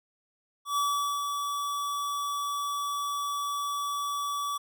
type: tone with ADSR envelope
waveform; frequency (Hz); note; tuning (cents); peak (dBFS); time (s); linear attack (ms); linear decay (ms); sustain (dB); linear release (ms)
square; 1147; D6; -41; -25; 0.65-4.58; 120; 440; -5; 12
effects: none